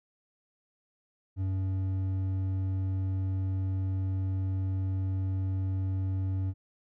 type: tone with hard clipping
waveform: triangle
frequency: 95 Hz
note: F#2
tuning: 46 cents sharp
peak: -29 dBFS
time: 1.36-6.54 s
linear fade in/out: 50 ms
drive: 9 dB
effects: none